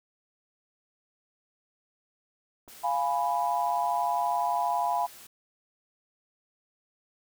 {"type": "clicks", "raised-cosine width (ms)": 1, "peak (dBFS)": -38, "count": 2, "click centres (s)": [2.678, 2.681]}
{"type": "noise", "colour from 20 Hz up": "white", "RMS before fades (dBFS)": -49, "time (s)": [2.68, 5.27], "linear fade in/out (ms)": 5}
{"type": "chord", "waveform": "sine", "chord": "F diminished", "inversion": "none", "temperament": "equal", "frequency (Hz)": [698.5, 830.6, 987.8], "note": ["F5", "Ab5", "Cb6"], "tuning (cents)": [0, 0, 0], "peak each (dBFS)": -29, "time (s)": [2.83, 5.07], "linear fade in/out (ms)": 20}
{"effects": []}